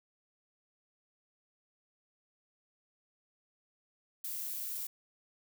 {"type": "noise", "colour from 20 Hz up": "violet", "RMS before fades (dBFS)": -39, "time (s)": [4.24, 4.87], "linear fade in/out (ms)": 5, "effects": []}